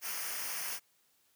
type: noise with comb filter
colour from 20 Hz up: white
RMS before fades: -38 dBFS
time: 0.01-0.8 s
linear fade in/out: 50 ms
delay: 0.26 ms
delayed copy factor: -0.7
effects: white hiss -71 dBFS RMS until 1.35 s + high-pass 80 Hz 12 dB/octave